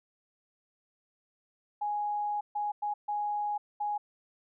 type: tone bursts at uneven times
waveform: sine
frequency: 830.6 Hz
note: G#5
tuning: in tune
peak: -29 dBFS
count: 5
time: 1.81-2.41 / 2.55-2.72 / 2.82-2.94 / 3.08-3.58 / 3.8-3.98 s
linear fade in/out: 10 ms
effects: none